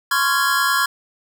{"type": "chord", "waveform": "square", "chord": "Db major seventh", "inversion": "third", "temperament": "just", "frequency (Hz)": [1039.4, 1108.7, 1385.9, 1663.1], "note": ["C6", "Db6", "F6", "Ab6"], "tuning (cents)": [-12, 0, -14, 2], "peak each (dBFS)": [-24, -23, -22, -21], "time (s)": [0.11, 0.86], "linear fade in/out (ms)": 5, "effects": []}